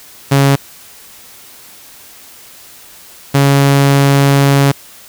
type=tone pair in turn; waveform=sawtooth; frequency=138.59 / 139.47 Hz; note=C#3 / C#3; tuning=0 / +11 cents; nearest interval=unison; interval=11 cents; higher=second; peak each=-3 dBFS; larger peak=neither; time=0.31-0.56 / 3.34-4.72 s; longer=second; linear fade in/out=10 ms; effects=white hiss -38 dBFS RMS until 5.08 s